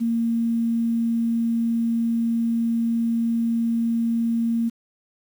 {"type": "tone with quantisation", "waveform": "sine", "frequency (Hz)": 230.8, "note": "A#3", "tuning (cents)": -17, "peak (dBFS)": -19, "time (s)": [0, 4.7], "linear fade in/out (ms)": 20, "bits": 8, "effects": []}